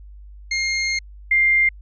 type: tone pair in turn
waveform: sawtooth / sine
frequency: 2129 / 2100 Hz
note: C7 / C7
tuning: +30 / +6 cents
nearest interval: unison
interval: 24 cents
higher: first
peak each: -16 / -13 dBFS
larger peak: second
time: 0.51-0.99 / 1.31-1.69 s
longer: first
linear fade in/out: 5 ms
effects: added 50 Hz sine -38 dBFS peak until 1.81 s + resampled to 16000 Hz